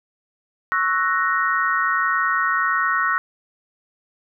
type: chord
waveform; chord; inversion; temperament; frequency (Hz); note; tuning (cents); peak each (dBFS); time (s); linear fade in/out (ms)
sine; F# dominant seventh; second; equal; 1108.7 / 1318.5 / 1480 / 1864.7; C#6 / E6 / F#6 / A#6; 0 / 0 / 0 / 0; -23; 0.72-3.18; 0
effects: none